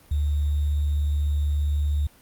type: tone with sample-and-hold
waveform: sine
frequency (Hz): 73.42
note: D2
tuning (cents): 0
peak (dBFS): -20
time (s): 0.11-2.07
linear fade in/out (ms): 5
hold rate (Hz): 3675
effects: pink hiss -54 dBFS RMS until 2.21 s + Opus 32 kbps